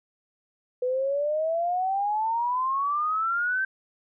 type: exponential sweep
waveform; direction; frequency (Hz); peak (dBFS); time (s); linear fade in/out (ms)
sine; up; 493.9 to 1568; -23; 0.82-3.65; 5
effects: none

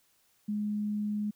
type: tone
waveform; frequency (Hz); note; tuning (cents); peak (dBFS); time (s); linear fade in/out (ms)
sine; 209.1; G#3; +12; -29; 0.48-1.31; 10
effects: white hiss -69 dBFS RMS until 1.35 s

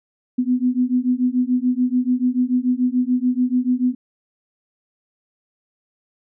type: beating tone pair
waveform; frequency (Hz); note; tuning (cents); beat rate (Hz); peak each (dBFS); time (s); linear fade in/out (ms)
sine; 246.9 / 253.8; B3 / B3; 0 / +47; 6.9; -19; 0.38-3.95; 10
effects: none

